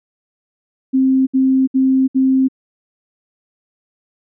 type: tone bursts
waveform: sine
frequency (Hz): 263.6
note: C4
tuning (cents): +13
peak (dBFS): -10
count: 4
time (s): 0.93-2.485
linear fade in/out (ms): 20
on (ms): 340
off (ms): 65
effects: none